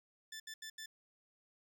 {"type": "tone bursts at uneven times", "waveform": "15% pulse", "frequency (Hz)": 1760, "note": "A6", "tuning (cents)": 0, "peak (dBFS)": -39, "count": 4, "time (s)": [[0.32, 0.4], [0.47, 0.54], [0.62, 0.7], [0.78, 0.86]], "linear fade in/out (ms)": 5, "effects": []}